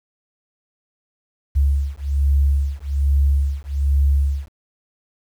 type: beating tone pair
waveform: sine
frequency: 69.3 / 70.5 Hz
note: C#2 / C#2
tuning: 0 / +30 cents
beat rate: 1.2 Hz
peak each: -18 dBFS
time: 1.55-4.49 s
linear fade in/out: 20 ms
effects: 8-bit